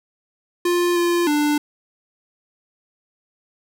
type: tone with pitch steps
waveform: square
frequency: 350.8 / 346.5 / 295.8 Hz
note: F4 / F4 / D4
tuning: +8 / -14 / +13 cents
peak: -17 dBFS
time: 0.65-1.58 s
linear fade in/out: 5 ms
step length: 310 ms
effects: none